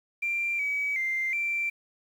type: tone with pitch steps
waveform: sine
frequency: 2369 / 2278 / 2092 / 2350 Hz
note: D7 / C#7 / C7 / D7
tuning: +14 / +47 / -1 / +1 cents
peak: -25 dBFS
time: 0.22-1.7 s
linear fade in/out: 10 ms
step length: 370 ms
effects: tanh soft clip ceiling -21 dBFS + 9-bit